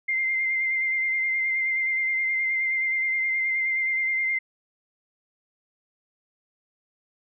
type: tone with vibrato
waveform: sine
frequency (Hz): 2093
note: C7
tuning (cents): 0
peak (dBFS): -22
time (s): 0.08-4.39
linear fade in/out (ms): 10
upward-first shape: sine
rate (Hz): 9.5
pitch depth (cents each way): 22
effects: none